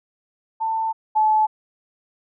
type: tone pair in turn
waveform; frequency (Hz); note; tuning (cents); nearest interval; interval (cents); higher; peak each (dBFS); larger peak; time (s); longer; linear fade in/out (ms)
sine; 891 / 863.6; A5 / A5; +22 / -33; minor second; 55; first; -20 / -14; second; 0.6-0.93 / 1.15-1.47; first; 20
effects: none